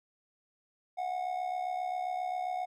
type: tone with amplitude modulation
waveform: triangle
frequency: 730 Hz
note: F#5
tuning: 24 cents flat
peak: -27 dBFS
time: 0.97-2.66 s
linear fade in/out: 20 ms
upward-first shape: sine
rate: 67.5 Hz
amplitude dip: 65%
effects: none